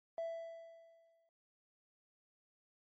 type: tone with exponential decay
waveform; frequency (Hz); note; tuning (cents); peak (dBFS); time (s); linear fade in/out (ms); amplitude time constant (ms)
triangle; 663; E5; +10; -33; 0.18-1.29; 1; 240
effects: tanh soft clip ceiling -33 dBFS + MP3 32 kbps